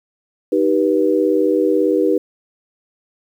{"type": "chord", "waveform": "sine", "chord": "Eb augmented", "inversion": "none", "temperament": "just", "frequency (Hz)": [311.1, 388.9, 486.1], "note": ["Eb4", "G4", "B4"], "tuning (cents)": [0, -14, -28], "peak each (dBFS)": -17, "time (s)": [0.52, 2.18], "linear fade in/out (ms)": 5, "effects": ["8-bit"]}